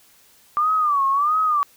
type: tone with vibrato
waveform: sine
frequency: 1174.7 Hz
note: D6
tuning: in tune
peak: -16 dBFS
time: 0.57-1.63 s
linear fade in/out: 0 ms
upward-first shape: sine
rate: 1.5 Hz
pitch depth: 140 cents each way
effects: white hiss -54 dBFS RMS until 1.76 s